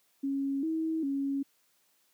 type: tone with pitch steps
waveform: sine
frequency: 275.2 / 321 / 276.5 Hz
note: C#4 / E4 / C#4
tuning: -12 / -46 / -4 cents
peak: -28 dBFS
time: 0.23-1.43 s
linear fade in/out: 10 ms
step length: 400 ms
effects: white hiss -70 dBFS RMS until 2.13 s + high-pass 150 Hz 12 dB/octave